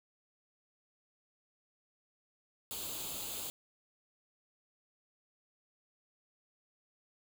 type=noise with comb filter; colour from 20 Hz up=white; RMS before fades=-41 dBFS; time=2.71-3.5 s; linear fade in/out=0 ms; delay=0.27 ms; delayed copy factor=+0.7; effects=none